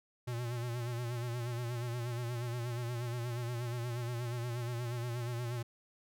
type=tone with vibrato; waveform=square; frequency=120.1 Hz; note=B2; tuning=48 cents flat; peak=-36 dBFS; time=0.27-5.63 s; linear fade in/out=10 ms; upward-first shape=sine; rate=8.4 Hz; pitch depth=59 cents each way; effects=none